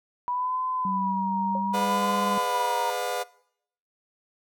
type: tone with vibrato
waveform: sine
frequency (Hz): 978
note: B5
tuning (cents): -17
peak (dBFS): -25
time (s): 0.28-2.9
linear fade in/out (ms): 0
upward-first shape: sine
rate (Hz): 0.65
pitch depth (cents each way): 74
type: tone with pitch glide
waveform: sine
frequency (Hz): 190.5 to 199.86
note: G3 to G3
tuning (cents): -49 to +34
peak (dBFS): -29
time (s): 0.85-2.38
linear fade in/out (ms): 2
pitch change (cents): +83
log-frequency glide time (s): 0.97-1.84
type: tone with exponential decay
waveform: sine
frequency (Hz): 546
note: C#5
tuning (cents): -26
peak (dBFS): -29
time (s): 1.55-1.67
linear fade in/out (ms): 1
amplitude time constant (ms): 25
type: chord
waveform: 30% pulse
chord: G# diminished seventh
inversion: none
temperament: just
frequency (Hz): 415.3 / 498.4 / 598 / 717.6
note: G#4 / B4 / D5 / F5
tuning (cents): 0 / +16 / +31 / +47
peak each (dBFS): -34 / -28 / -32 / -29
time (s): 1.73-3.24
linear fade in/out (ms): 20
effects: noise-tail reverb RT60 0.7 s tail -22 dB re dry